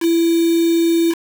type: tone with quantisation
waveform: sine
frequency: 333.9 Hz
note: E4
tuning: 22 cents sharp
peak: -12 dBFS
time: 0-1.15 s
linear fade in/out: 50 ms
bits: 4
effects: none